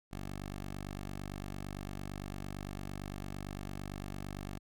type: tone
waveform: 10% pulse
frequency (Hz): 48.85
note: G1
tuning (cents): -5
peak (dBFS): -32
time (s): 0.11-4.59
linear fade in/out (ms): 20
effects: none